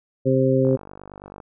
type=harmonic tone; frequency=131.7 Hz; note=C3; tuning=12 cents sharp; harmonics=1 / 2 / 3 / 4; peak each=-21 / -21 / -21 / -21 dBFS; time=0.25-0.77 s; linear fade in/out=20 ms
type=click train; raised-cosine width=1 ms; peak=-25 dBFS; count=38; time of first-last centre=0.65-1.402 s; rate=49.2 Hz
effects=none